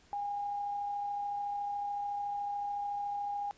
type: tone with amplitude modulation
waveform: sine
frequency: 814 Hz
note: G#5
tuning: 35 cents flat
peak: -32 dBFS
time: 0.13-3.51 s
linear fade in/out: 0 ms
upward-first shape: sine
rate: 33.8 Hz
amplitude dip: 25%
effects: pink hiss -63 dBFS RMS until 3.57 s + resampled to 16000 Hz